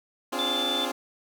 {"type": "chord", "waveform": "15% pulse", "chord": "D half-diminished seventh", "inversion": "third", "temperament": "equal with one note detuned", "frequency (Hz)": [261.6, 287, 349.2, 415.3], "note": ["C4", "D4", "F4", "Ab4"], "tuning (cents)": [0, -40, 0, 0], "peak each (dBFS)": [-26, -28, -27, -30], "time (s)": [0.32, 0.92], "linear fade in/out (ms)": 10}
{"type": "tone", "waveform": "sine", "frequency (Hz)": 3520, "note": "A7", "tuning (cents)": 0, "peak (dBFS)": -26, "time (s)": [0.39, 0.85], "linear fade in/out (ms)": 0}
{"effects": []}